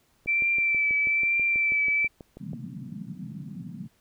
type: click train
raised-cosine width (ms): 2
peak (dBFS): -28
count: 15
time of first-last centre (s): 0.26-2.533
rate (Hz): 6.16
type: tone with vibrato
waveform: sine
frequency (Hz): 2333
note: D7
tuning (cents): -12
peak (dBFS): -21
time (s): 0.27-2.08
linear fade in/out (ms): 20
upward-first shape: triangle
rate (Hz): 1.1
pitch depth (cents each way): 30
type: band-pass noise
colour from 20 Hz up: pink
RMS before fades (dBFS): -38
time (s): 2.4-3.88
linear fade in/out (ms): 10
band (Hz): 130 to 240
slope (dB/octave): 48
effects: pink hiss -66 dBFS RMS until 4 s